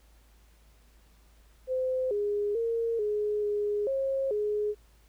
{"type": "tone with pitch steps", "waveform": "sine", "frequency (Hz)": [515, 411.7, 460.5, 419, 414.2, 539, 418.9], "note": ["C5", "G#4", "A#4", "G#4", "G#4", "C#5", "G#4"], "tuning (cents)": [-28, -15, -21, 15, -5, -49, 15], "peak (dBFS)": -26, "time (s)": [1.67, 4.75], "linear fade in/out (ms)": 50, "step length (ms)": 440, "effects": ["added 54 Hz sine -57 dBFS peak until 5.08 s", "pink hiss -65 dBFS RMS until 5.08 s"]}